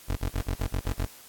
25% pulse tone bursts, 46.16 Hz, F#1, 3 cents flat, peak -22 dBFS, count 8, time 0.08-1.066 s, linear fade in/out 20 ms, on 90 ms, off 38 ms, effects white hiss -50 dBFS RMS until 1.28 s + AAC 64 kbps

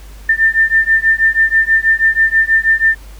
sine beating tone pair, 1790 / 1796.2 Hz, A6 / A6, +29 / +35 cents, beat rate 6.2 Hz, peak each -12 dBFS, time 0.29-2.95 s, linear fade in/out 5 ms, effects added 50 Hz sine -32 dBFS peak until 3.19 s + pink hiss -43 dBFS RMS until 3.19 s

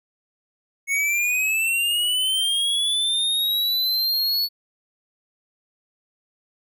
square linear sweep, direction up, 2195 to 4435 Hz, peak -20 dBFS, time 0.87-4.49 s, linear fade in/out 50 ms, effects none

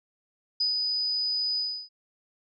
sine tone with ADSR envelope, 4978 Hz, D#8, in tune, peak -22 dBFS, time 0.6-1.89 s, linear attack 8 ms, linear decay 130 ms, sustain -3 dB, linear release 310 ms, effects none

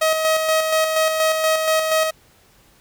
sawtooth tone with tremolo, 634 Hz, D#5, 32 cents sharp, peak -11 dBFS, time 0.01-2.11 s, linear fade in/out 10 ms, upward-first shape square, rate 4.2 Hz, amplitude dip 40%, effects pink hiss -54 dBFS RMS until 2.8 s

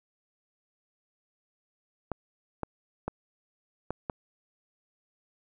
clicks, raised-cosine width 1 ms, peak -17 dBFS, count 5, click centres 2.117 / 2.633 / 3.08 / 3.906 / 4.098 s, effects none

